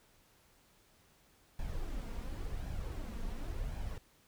brown noise with flanger, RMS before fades -39 dBFS, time 1.59-3.98 s, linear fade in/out 2 ms, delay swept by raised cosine 1.2 to 4.4 ms, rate 0.92 Hz, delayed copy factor +0.5, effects pink hiss -67 dBFS RMS until 4.27 s

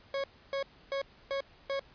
40% pulse tone bursts, 550 Hz, C#5, 14 cents flat, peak -30 dBFS, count 5, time 0.14-1.795 s, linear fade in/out 2 ms, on 99 ms, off 290 ms, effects pink hiss -59 dBFS RMS until 1.94 s + resampled to 11025 Hz

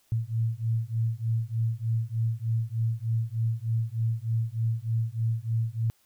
sine beating tone pair, 112 / 115.3 Hz, A2 / A#2, +31 / -19 cents, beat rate 3.3 Hz, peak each -28 dBFS, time 0.12-5.9 s, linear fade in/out 0 ms, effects white hiss -66 dBFS RMS until 6.05 s

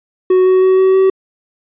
triangle tone with pitch steps, 370.3 / 373.1 / 375.9 / 378.7 / 381.6 Hz, F#4 / F#4 / F#4 / F#4 / G4, +1 / +14 / +27 / +40 / -47 cents, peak -5 dBFS, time 0.3-1.1 s, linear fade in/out 5 ms, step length 160 ms, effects resampled to 8000 Hz

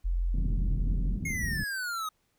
sine tone, 43.35 Hz, F1, 12 cents flat, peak -25 dBFS, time 0.04-1.16 s, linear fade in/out 20 ms
white low-pass noise, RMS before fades -34 dBFS, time 0.34-1.64 s, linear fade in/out 2 ms, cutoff 200 Hz, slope 24 dB/octave
square exponential sweep, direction down, 2178 to 1249 Hz, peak -32 dBFS, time 1.25-2.09 s, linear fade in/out 5 ms
effects pink hiss -73 dBFS RMS until 2.38 s

